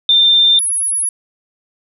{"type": "tone pair in turn", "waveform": "sine", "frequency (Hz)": [3591, 10497], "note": ["A7", "E9"], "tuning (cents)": [35, -8], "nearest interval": "octave + perfect fifth", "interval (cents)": 1857, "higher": "second", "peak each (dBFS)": [-7, -14], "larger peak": "first", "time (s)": [[0.09, 0.59], [0.59, 1.09]], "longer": "neither", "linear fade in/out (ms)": 2, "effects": []}